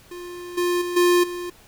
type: tone with level steps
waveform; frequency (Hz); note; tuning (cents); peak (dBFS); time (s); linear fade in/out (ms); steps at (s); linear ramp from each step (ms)
square; 352.9; F4; +18; -34 / -20 / -26 / -15 / -29; 0.11-1.5; 5; 0.57 / 0.81 / 0.96 / 1.23; 10
effects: pink hiss -51 dBFS RMS until 1.67 s

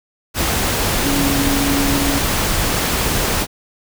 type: tone in noise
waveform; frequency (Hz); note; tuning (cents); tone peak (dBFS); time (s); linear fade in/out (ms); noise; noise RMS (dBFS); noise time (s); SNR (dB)
sine; 280; C#4; +18; -18; 1.02-2.21; 50; pink; -18; 0.34-3.47; -3
effects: none

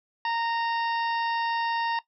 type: harmonic tone with a mistuned harmonic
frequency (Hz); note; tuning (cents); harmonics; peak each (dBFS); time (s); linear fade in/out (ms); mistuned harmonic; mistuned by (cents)
926; A#5; -12; 1 / 2 / 3 / 4 / 5 / 6; -26 / -33 / -36 / -41 / -43 / -45; 0.25-1.99; 2; 6; -72
effects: noise-tail reverb RT60 0.1 s tail -17 dB re dry

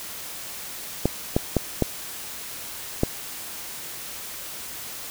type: clicks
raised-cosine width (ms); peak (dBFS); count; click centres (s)
2; -5; 5; 1.056 / 1.365 / 1.567 / 1.823 / 3.034
effects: white hiss -36 dBFS RMS until 5.1 s

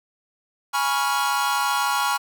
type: chord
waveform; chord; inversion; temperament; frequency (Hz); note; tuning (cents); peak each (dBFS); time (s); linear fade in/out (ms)
45% pulse; C# dominant seventh; second; equal with one note detuned; 830.6 / 976.4 / 1108.7 / 1396.9; G#5 / B5 / C#6 / E#6; 0 / -20 / 0 / 0; -26; 0.73-2.18; 20
effects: none

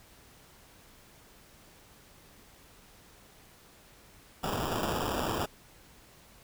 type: noise with sample-and-hold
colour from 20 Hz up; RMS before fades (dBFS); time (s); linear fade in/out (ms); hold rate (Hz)
blue; -32; 4.43-5.46; 10; 2100
effects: pink hiss -57 dBFS RMS until 6.43 s

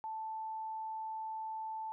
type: tone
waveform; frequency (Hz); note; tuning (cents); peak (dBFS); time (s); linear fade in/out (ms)
sine; 880; A5; 0; -38; 0.04-1.92; 0
effects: none

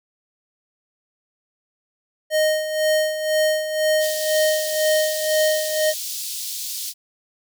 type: tone with tremolo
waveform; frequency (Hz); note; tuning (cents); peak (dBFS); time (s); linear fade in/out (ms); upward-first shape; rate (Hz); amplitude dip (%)
square; 620; D#5; -6; -16; 2.3-5.94; 50; sine; 2; 65
type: high-pass noise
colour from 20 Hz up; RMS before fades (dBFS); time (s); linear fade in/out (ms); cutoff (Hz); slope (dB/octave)
pink; -29; 3.99-6.94; 50; 3900; 24
effects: none

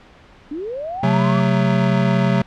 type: linear sweep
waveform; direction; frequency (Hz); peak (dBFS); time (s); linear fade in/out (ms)
sine; up; 277.2 to 1174.7; -24; 0.51-1.4; 5
type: chord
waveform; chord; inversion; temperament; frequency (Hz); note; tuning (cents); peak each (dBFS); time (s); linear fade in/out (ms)
square; F# diminished; second; just; 133.2 / 185 / 222; C3 / F#3 / A3; +31 / 0 / +16; -19 / -18 / -23; 1.03-2.42; 5
effects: pink hiss -46 dBFS RMS until 2.46 s + low-pass 3000 Hz 12 dB/octave

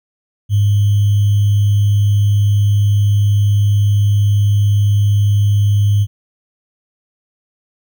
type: tone with sample-and-hold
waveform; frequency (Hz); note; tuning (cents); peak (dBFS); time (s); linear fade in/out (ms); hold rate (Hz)
sine; 102.2; G#2; -27; -9; 0.49-6.07; 50; 3150
effects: none

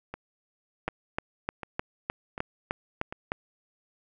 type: two click trains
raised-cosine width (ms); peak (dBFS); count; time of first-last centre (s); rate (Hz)
0.5; -21 / -13; 5 / 9; 0.14-3.125 / 0.88-3.319; 1.34 / 3.28
effects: none

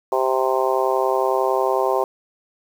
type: harmonic tone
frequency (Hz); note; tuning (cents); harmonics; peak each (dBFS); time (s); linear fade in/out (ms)
130.81; C3; 0; 3 / 4 / 5 / 6 / 7 / 8; -22 / -23 / -24 / -25 / -25 / -26; 0.12-2.04; 2
effects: 7-bit

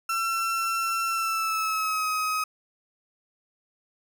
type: tone with pitch glide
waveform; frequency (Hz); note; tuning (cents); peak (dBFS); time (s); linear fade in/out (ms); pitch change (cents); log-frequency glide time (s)
35% pulse; 1348 to 1265; E6 to D#6; +38 to +28; -23; 0.09-2.44; 5; -110; 1.09-2.07
effects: none

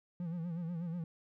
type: tone with vibrato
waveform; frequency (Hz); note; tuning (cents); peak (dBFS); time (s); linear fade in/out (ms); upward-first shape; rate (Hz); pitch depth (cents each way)
triangle; 169.9; F3; -47; -34; 0.2-1.04; 2; sine; 8.2; 90
effects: none

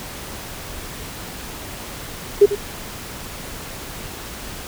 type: tone with echo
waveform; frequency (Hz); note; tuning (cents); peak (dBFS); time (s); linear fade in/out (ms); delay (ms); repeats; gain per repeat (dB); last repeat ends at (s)
sine; 406.7; G#4; -36; -5; 2.41-2.46; 10; 95; 1; -13; 2.555
effects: pink hiss -33 dBFS RMS until 4.67 s

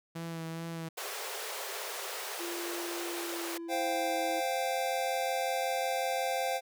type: tone with vibrato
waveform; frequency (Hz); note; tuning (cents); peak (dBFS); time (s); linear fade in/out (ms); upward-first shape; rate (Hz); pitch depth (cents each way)
sawtooth; 164.81; E3; 0; -33; 0.15-0.89; 10; sine; 2.4; 21
type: high-pass noise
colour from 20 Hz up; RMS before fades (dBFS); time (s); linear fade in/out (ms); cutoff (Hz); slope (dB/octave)
pink; -39; 0.97-3.58; 10; 380; 96
type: tone with pitch glide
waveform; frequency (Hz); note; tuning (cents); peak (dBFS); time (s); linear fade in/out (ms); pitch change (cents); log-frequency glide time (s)
triangle; 344 to 327.7; F4 to E4; -26 to -10; -36; 2.39-4.41; 20; -84; 3.12-4.12
type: chord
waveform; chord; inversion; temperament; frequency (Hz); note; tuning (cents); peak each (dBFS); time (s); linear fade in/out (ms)
square; C suspended fourth; none; equal; 523.3 / 698.5 / 784; C5 / F5 / G5; 0 / 0 / 0; -35; 3.68-6.61; 50
effects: none

